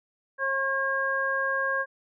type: harmonic tone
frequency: 540 Hz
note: C#5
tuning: 45 cents flat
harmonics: 1 / 2 / 3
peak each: -31 / -31 / -26 dBFS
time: 0.38-1.86 s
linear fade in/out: 50 ms
effects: none